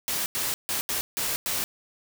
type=noise bursts at uneven times; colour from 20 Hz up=white; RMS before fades=-28 dBFS; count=6; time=0.08-0.26 / 0.35-0.54 / 0.69-0.81 / 0.89-1.01 / 1.17-1.36 / 1.46-1.64 s; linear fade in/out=0 ms; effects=none